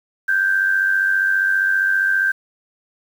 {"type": "tone with amplitude modulation", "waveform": "sine", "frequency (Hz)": 1566, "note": "G6", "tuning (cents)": -2, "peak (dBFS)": -12, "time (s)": [0.28, 2.32], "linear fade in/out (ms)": 10, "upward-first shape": "sine", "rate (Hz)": 95, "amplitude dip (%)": 55, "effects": ["7-bit"]}